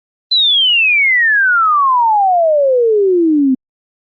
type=exponential sweep; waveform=sine; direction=down; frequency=4100 to 253.8 Hz; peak=-8 dBFS; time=0.31-3.55 s; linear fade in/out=10 ms; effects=Opus 32 kbps